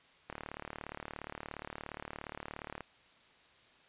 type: click train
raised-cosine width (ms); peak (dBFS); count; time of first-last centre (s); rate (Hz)
0.5; -26; 94; 0.3-2.807; 37.1
effects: white hiss -63 dBFS RMS until 3.88 s + resampled to 8000 Hz